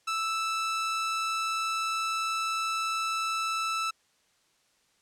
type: tone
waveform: sawtooth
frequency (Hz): 1318.5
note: E6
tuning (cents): 0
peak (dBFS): -24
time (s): 0.07-3.91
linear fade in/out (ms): 10
effects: white hiss -68 dBFS RMS until 5.01 s + low-pass 8000 Hz 12 dB/octave